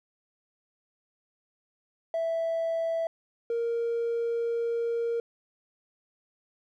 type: tone pair in turn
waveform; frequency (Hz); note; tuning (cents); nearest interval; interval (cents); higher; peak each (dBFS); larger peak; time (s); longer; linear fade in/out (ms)
triangle; 659.3 / 466.2; E5 / A#4; 0 / 0; tritone; 600; first; -23; neither; 2.14-3.07 / 3.5-5.2; second; 2
effects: tanh soft clip ceiling -22 dBFS